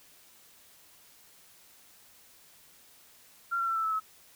sine tone with pitch steps, 1379 / 1360.8 / 1342.8 / 1325.1 / 1307.6 / 1290.4 Hz, F6 / F6 / E6 / E6 / E6 / E6, -22 / -45 / +32 / +9 / -14 / -37 cents, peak -27 dBFS, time 3.51-4.002 s, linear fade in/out 20 ms, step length 82 ms, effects white hiss -58 dBFS RMS until 4.35 s

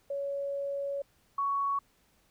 sine tone pair in turn, 560 / 1116.4 Hz, C#5 / C#6, +18 / +12 cents, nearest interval octave, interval 1194 cents, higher second, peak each -31 / -27 dBFS, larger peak second, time 0.1-1.02 / 1.38-1.79 s, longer first, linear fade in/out 5 ms, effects pink hiss -68 dBFS RMS until 2.3 s

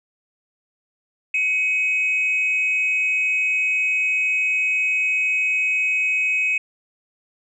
sine tone pair together, 2223 / 2533 Hz, C#7 / D#7, +4 / +30 cents, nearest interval major second, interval 226 cents, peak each -25 / -17 dBFS, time 1.34-6.58 s, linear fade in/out 5 ms, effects tanh soft clip ceiling -13 dBFS

